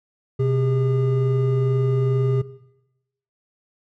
triangle tone pair together, 127.5 / 404.8 Hz, C3 / G#4, -44 / -44 cents, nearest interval octave + minor sixth, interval 2000 cents, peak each -17 / -21 dBFS, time 0.39-2.42 s, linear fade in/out 10 ms, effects noise-tail reverb RT60 0.9 s tail -17 dB re dry

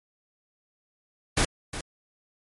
pink noise with echo, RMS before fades -22 dBFS, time 1.37-1.45 s, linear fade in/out 5 ms, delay 360 ms, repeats 1, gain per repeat -12 dB, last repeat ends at 1.81 s, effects MP3 48 kbps

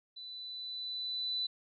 sine tone with level ramp, 3989 Hz, B7, 17 cents sharp, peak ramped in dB -44 to -31 dBFS, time 0.16-1.47 s, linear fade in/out 10 ms, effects none

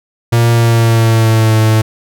45% pulse tone with pitch glide, 117.2 to 109.98 Hz, A#2 to A2, +10 to 0 cents, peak -7 dBFS, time 0.32-1.82 s, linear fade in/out 10 ms, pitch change -110 cents, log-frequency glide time 0.51-1.59 s, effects none

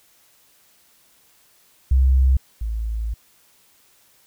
sine tone pair in turn, 65.41 / 55.26 Hz, C2 / A1, 0 / +8 cents, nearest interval minor third, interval 292 cents, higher first, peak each -12 / -22 dBFS, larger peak first, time 1.91-2.37 / 2.61-3.14 s, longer second, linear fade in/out 5 ms, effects white hiss -57 dBFS RMS until 4.26 s

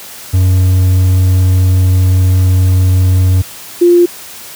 triangle / sine tone pair in turn, 92.5 / 349.2 Hz, F#2 / F4, 0 / 0 cents, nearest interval octave + major seventh, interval 2300 cents, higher second, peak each -3 dBFS, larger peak neither, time 0.33-3.42 / 3.81-4.06 s, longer first, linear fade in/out 10 ms, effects white hiss -30 dBFS RMS until 4.55 s + high-pass 60 Hz 12 dB/octave

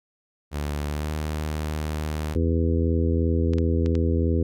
sawtooth tone with pitch glide, 73.42 to 76.67 Hz, D2 to D#2, 0 to -25 cents, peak -22 dBFS, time 0.51-2.37 s, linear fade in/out 50 ms, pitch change +75 cents, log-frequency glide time 0.88-1.09 s
harmonic tone, 82.9 Hz, E2, 10 cents sharp, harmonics 1 / 2 / 3 / 4 / 5 / 6, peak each -21 / -30 / -27 / -29 / -30 / -32 dBFS, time 2.35-4.43 s, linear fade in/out 5 ms
clicks, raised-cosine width 0.2 ms, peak -20 dBFS, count 4, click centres 3.535 / 3.584 / 3.861 / 3.953 s
effects none

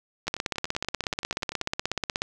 two click trains, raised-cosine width 0.2 ms, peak -19 / -9 dBFS, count 15 / 33, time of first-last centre 0.27-1.616 / 0.28-2.219 s, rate 10.4 / 16.5 Hz, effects none

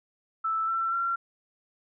sine tone with pitch steps, 1318.5 / 1343.1 / 1368.2 Hz, E6 / E6 / F6, 0 / +32 / -36 cents, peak -25 dBFS, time 0.44-1.16 s, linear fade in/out 10 ms, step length 240 ms, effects none

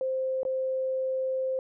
sine tone with dropouts, 523 Hz, C5, 1 cent flat, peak -26 dBFS, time 0.01-1.59 s, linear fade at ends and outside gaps 1 ms, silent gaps 0.432-0.451 s, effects none

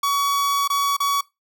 45% pulse tone with dropouts, 1129 Hz, C#6, 31 cents sharp, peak -18 dBFS, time 0.03-1.21 s, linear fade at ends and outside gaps 5 ms, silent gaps 0.677-0.7 / 0.967-1.002 s, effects noise-tail reverb RT60 0.2 s tail -20 dB re dry

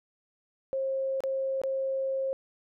sine tone with dropouts, 535 Hz, C5, 38 cents sharp, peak -27 dBFS, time 0.73-2.33 s, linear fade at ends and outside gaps 0 ms, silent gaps 1.205-1.237 / 1.616-1.636 s, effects none

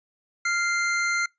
square tone pair together, 1394.2 / 2089 Hz, F6 / C7, -3 / -3 cents, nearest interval perfect fifth, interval 700 cents, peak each -26 / -26 dBFS, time 0.45-1.26 s, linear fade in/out 5 ms, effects noise-tail reverb RT60 0.2 s tail -25 dB re dry + resampled to 16000 Hz

